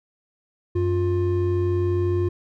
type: tone pair together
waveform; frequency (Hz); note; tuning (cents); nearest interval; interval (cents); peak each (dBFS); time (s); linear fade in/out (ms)
triangle; 93.6 / 353.4; F#2 / F4; +20 / +21; octave + major seventh; 2301; -20; 0.75-2.29; 10
effects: none